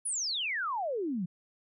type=exponential sweep; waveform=sine; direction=down; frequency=10548 to 165.7 Hz; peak=-30 dBFS; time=0.05-1.26 s; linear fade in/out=10 ms; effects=none